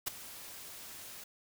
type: noise with ADSR envelope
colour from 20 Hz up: white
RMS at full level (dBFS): -31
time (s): 0.06-1.24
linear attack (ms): 18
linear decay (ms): 8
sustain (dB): -17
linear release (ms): 6
effects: none